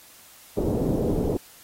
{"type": "low-pass noise", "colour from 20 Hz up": "white", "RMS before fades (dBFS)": -24, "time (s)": [0.57, 1.37], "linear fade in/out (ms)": 5, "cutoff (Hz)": 470, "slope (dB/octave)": 24, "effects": ["white hiss -50 dBFS RMS until 1.63 s", "AAC 48 kbps"]}